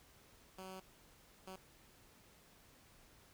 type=tone bursts at uneven times; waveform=10% pulse; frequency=188.3 Hz; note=F#3; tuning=31 cents sharp; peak=-40 dBFS; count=2; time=0.58-0.8 / 1.47-1.56 s; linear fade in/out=5 ms; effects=pink hiss -65 dBFS RMS until 3.33 s